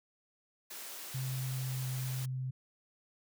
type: high-pass noise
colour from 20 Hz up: white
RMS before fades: -45 dBFS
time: 0.7-2.26 s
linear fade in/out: 10 ms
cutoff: 300 Hz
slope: 12 dB/octave
type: tone with pitch glide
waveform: sine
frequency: 130.81 to 129.53 Hz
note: C3 to C3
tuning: 0 to -17 cents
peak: -34 dBFS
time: 1.14-2.51 s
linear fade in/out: 10 ms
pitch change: -17 cents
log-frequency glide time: 1.26-1.81 s
effects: none